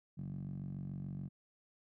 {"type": "tone with band-pass filter", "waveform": "10% pulse", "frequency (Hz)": 47, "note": "F#1", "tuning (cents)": 28, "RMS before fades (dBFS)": -43, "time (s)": [0.17, 1.29], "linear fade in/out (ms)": 20, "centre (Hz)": 160, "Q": 5.1, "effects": []}